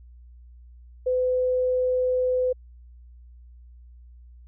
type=tone; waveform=sine; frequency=506 Hz; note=B4; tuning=42 cents sharp; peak=-20 dBFS; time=1.06-2.53 s; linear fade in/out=10 ms; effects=added 60 Hz sine -45 dBFS peak until 4.47 s